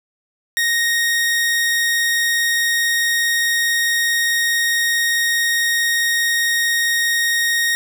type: tone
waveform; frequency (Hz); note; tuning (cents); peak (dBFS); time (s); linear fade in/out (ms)
sawtooth; 1864.7; A#6; 0; -12; 0.57-7.75; 0
effects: none